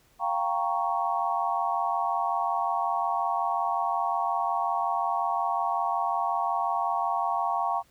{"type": "chord", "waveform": "sine", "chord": "G half-diminished seventh", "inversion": "third", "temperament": "equal", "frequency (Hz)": [698.5, 784, 932.3, 1108.7], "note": ["F5", "G5", "Bb5", "Db6"], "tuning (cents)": [0, 0, 0, 0], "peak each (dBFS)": -30, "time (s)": [0.19, 7.83], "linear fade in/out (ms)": 50, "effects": ["pink hiss -63 dBFS RMS until 7.9 s"]}